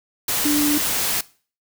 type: tone in noise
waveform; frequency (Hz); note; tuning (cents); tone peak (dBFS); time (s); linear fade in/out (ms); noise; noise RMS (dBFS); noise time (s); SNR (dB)
sine; 294.3; D4; +4; -17; 0.45-0.78; 5; white; -22; 0.28-1.21; +2
effects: noise-tail reverb RT60 0.4 s tail -20 dB re dry